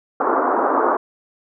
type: band-pass noise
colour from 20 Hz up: white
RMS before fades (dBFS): -18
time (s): 0.2-0.97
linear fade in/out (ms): 5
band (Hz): 260 to 1300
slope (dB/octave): 48
effects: none